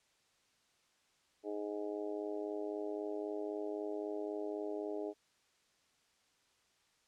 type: harmonic tone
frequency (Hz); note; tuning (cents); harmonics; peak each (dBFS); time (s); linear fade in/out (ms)
103.83; G#2; 0; 3 / 4 / 5 / 6 / 7 / 8; -43 / -40 / -51 / -45 / -54 / -54; 1.43-5.14; 50
effects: white hiss -73 dBFS RMS until 7.07 s + low-pass 7000 Hz 12 dB/octave